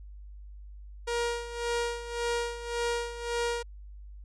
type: tone with tremolo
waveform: sawtooth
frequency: 473.2 Hz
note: A#4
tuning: 26 cents sharp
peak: -23 dBFS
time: 1.07-3.63 s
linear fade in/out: 10 ms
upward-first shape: sine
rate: 1.8 Hz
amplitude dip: 75%
effects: added 50 Hz sine -43 dBFS peak until 4.24 s + resampled to 22050 Hz